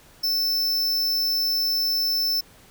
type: tone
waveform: square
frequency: 5300 Hz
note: E8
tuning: 9 cents sharp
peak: -21 dBFS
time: 0.23-2.41 s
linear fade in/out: 10 ms
effects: pink hiss -52 dBFS RMS until 2.7 s